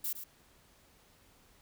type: noise with echo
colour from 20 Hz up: violet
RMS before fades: -35 dBFS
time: 0.04-0.13 s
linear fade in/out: 5 ms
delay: 110 ms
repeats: 1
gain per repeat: -9 dB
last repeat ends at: 0.24 s
effects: pink hiss -64 dBFS RMS until 1.61 s